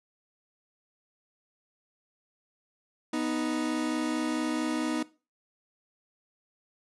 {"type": "tone pair together", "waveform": "40% pulse", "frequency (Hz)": [246.6, 311.1], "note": ["B3", "D#4"], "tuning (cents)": [-2, 0], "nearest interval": "major third", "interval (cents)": 402, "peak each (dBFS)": [-31, -29], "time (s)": [3.13, 5.03], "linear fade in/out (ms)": 5, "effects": ["noise-tail reverb RT60 0.3 s tail -18 dB re dry", "resampled to 24000 Hz"]}